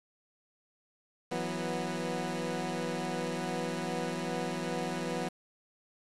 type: chord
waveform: 15% pulse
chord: E suspended second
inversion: none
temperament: equal with one note detuned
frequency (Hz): 164.81 / 185 / 245.9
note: E3 / F#3 / B3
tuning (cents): 0 / 0 / -7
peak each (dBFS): -31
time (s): 1.31-5.29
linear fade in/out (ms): 10
effects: resampled to 24000 Hz + 8-bit